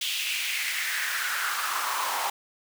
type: noise with high-pass filter sweep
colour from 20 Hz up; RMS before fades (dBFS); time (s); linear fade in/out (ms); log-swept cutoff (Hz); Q
pink; -29; 0.01-2.3; 5; 3100 to 850; 3.5
effects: none